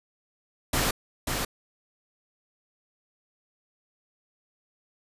pink noise with echo, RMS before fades -25 dBFS, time 0.73-0.91 s, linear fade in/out 5 ms, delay 540 ms, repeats 1, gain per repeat -4 dB, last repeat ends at 1.45 s, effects resampled to 32000 Hz

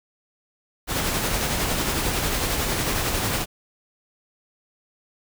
pink noise with tremolo, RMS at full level -23 dBFS, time 0.87-3.46 s, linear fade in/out 50 ms, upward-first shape sine, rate 11 Hz, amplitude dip 30%, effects none

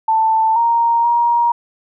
sine tone with pitch steps, 886 / 932 / 945 Hz, A5 / A#5 / A#5, +12 / -1 / +23 cents, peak -11 dBFS, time 0.08-1.52 s, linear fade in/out 5 ms, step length 480 ms, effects none

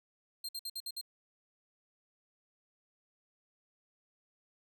sawtooth tone bursts, 4183 Hz, C8, 1 cent flat, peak -35 dBFS, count 6, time 0.44-1.013 s, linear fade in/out 5 ms, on 48 ms, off 57 ms, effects none

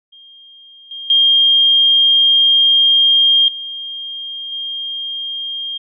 sine tone with level steps, 3216 Hz, G7, 44 cents sharp, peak -39 / -26 / -8 / -24 / -21 dBFS, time 0.12-5.78 s, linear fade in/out 10 ms, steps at 0.91 / 1.1 / 3.48 / 4.52 s, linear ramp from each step 2 ms, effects none

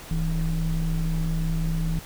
triangle ring-modulated tone, 65.41 Hz, C2, in tune, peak -17 dBFS, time 0.11-1.99 s, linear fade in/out 0 ms, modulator 97.1 Hz, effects pink hiss -42 dBFS RMS until 2.05 s

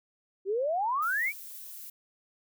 sine exponential sweep, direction up, 370 to 2397 Hz, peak -26 dBFS, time 0.45-1.33 s, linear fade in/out 50 ms
violet noise, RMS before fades -44 dBFS, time 1.02-1.9 s, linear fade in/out 5 ms
effects none

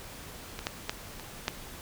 clicks, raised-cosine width 0.2 ms, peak -19 / -12 / -12 / -24 / -10 dBFS, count 5, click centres 0.591 / 0.669 / 0.895 / 1.197 / 1.481 s, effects pink hiss -45 dBFS RMS until 1.81 s

